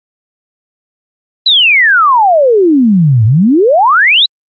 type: exponential two-way sweep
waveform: sine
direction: down then up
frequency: 4071 to 103.83 to 4071 Hz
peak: -4 dBFS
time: 1.46-4.26 s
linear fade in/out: 5 ms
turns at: 3.25 s
effects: Opus 32 kbps